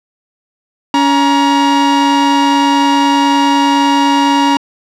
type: tone pair together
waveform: 45% pulse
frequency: 281.4 / 946 Hz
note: C#4 / A#5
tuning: +26 / +25 cents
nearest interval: octave + major sixth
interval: 2099 cents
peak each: -11 dBFS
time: 0.94-4.57 s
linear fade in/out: 2 ms
effects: low-pass 5000 Hz 12 dB/octave